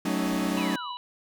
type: chord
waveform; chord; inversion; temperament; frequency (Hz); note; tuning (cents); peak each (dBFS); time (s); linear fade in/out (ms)
40% pulse; D# half-diminished seventh; first; equal with one note detuned; 187.91 / 220 / 277.2 / 311.1; F#3 / A3 / C#4 / D#4; +27 / 0 / 0 / 0; -29 / -31 / -30 / -30; 0.05-0.76; 5
type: noise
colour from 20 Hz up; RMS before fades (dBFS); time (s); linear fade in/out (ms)
pink; -47; 0.23-0.62; 0
type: exponential sweep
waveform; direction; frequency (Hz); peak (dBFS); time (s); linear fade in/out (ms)
sine; down; 2890 to 932.3; -36; 0.56-0.94; 20
type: harmonic tone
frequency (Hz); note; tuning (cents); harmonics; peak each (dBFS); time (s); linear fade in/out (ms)
983; B5; -8; 1 / 3 / 4; -36 / -41 / -42; 0.57-0.97; 0
effects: none